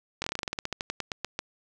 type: slowing click train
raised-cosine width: 0.2 ms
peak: -13 dBFS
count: 19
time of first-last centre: 0.22-1.391 s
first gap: 21 ms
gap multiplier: 1.12
effects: none